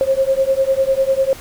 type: beating tone pair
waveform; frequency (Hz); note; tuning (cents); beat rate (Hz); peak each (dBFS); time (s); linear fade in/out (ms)
sine; 531 / 541; C5 / C#5; +25 / -42; 10; -16; 0.01-1.33; 0
effects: pink hiss -37 dBFS RMS until 1.4 s